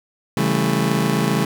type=chord; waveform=30% pulse; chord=A dominant seventh; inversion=first; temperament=just; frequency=137.5 / 165 / 198 / 220 Hz; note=C#3 / E3 / G3 / A3; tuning=-14 / +2 / +18 / 0 cents; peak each=-20 dBFS; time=0.37-1.45 s; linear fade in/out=2 ms; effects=none